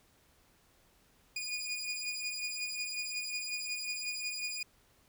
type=beating tone pair; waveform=20% pulse; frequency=2452 / 2457.5 Hz; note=D#7 / D#7; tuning=-26 / -22 cents; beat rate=5.5 Hz; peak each=-33 / -35 dBFS; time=1.36-4.63 s; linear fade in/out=5 ms; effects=pink hiss -67 dBFS RMS until 5.08 s